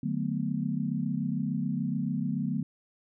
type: chord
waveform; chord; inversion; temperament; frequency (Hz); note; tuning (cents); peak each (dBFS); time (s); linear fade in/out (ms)
sine; B minor seventh; first; equal with one note detuned; 150.26 / 185 / 220 / 246.9; D3 / F#3 / A3 / B3; +40 / 0 / 0 / 0; -33; 0.03-2.63; 5
effects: none